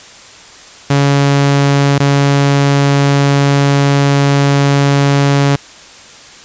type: tone with dropouts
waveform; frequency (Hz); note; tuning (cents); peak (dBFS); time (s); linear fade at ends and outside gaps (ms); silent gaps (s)
sawtooth; 140.7; C#3; +26; -4; 0.9-5.56; 5; 1.984-2
effects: white hiss -36 dBFS RMS until 6.44 s + resampled to 16000 Hz